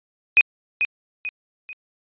sine tone with echo, 2502 Hz, D#7, 9 cents sharp, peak -9 dBFS, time 0.37-0.41 s, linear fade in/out 0 ms, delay 440 ms, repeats 3, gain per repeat -8 dB, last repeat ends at 1.73 s, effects resampled to 8000 Hz

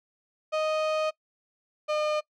35% pulse tone pair in turn, 622.3 / 607 Hz, D#5 / D#5, 0 / -43 cents, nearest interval unison, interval 43 cents, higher first, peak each -23 dBFS, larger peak neither, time 0.52-1.11 / 1.88-2.21 s, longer first, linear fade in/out 20 ms, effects noise-tail reverb RT60 0.1 s tail -22 dB re dry + low-pass 4000 Hz 12 dB/octave

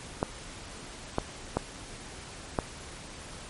clicks, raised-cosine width 1 ms, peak -11 dBFS, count 4, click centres 0.229 / 1.184 / 1.57 / 2.588 s, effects pink hiss -44 dBFS RMS until 3.49 s + MP3 48 kbps

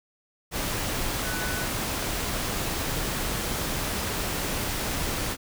sine tone in noise, 1492 Hz, F#6, 14 cents sharp, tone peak -34 dBFS, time 1.22-1.68 s, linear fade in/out 50 ms, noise pink, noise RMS -29 dBFS, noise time 0.51-5.37 s, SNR -8 dB, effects none

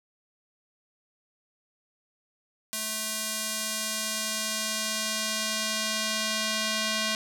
square tone with band-pass filter sweep, 217.6 Hz, A3, 19 cents flat, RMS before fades -30 dBFS, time 2.73-7.15 s, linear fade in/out 0 ms, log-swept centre 9600 to 4300 Hz, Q 0.82, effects none

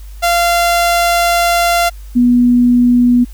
sawtooth / sine tone pair in turn, 690 / 244 Hz, F5 / B3, -21 / -21 cents, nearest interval octave + tritone, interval 1800 cents, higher first, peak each -6 dBFS, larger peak neither, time 0.22-1.9 / 2.15-3.25 s, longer first, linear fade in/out 20 ms, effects added 50 Hz sine -28 dBFS peak until 3.33 s + white hiss -46 dBFS RMS until 3.33 s

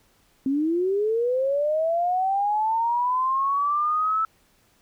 sine linear sweep, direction up, 261.6 to 1318.5 Hz, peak -20 dBFS, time 0.46-4.25 s, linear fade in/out 2 ms, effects pink hiss -62 dBFS RMS until 4.81 s

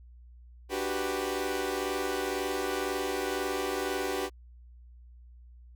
sawtooth chord, G major seventh, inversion second, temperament equal, 293.7 / 370 / 392 / 493.9 Hz, D4 / F#4 / G4 / B4, 0 / 0 / 0 / 0 cents, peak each -34 / -31 / -30 / -32 dBFS, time 0.69-4.3 s, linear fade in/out 50 ms, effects added 60 Hz sine -49 dBFS peak until 5.75 s

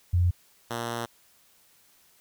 sine / 5% pulse tone pair in turn, 88.3 / 117.57 Hz, F2 / A#2, +20 / +15 cents, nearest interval perfect fourth, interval 495 cents, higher second, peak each -19 dBFS, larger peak neither, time 0.13-0.31 / 0.7-1.06 s, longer second, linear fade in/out 10 ms, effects white hiss -61 dBFS RMS until 2.2 s

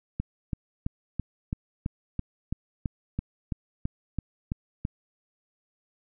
click train, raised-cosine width 5 ms, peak -16 dBFS, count 15, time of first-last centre 0.2-4.851 s, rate 3.01 Hz, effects none

